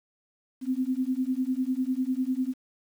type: beating tone pair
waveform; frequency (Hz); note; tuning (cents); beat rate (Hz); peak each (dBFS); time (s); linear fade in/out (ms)
sine; 253.3 / 263.3; B3 / C4; +44 / +11; 10; -28; 0.61-2.54; 50
effects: 9-bit